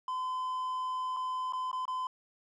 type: tone with dropouts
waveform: triangle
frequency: 1021 Hz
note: C6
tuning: 43 cents flat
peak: -30 dBFS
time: 0.08-2.07 s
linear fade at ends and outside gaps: 2 ms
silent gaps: 1.165-1.168 / 1.524-1.533 / 1.715-1.729 / 1.854-1.879 s
effects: resampled to 22050 Hz